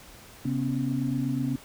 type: tone cluster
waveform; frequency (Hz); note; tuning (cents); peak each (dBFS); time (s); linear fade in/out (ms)
sine; 134.9 / 245.8 / 273.9; C#3 / B3 / C#4; -47 / -8 / -21; -29; 0.45-1.56; 5
effects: tanh soft clip ceiling -15 dBFS + pink hiss -49 dBFS RMS until 1.64 s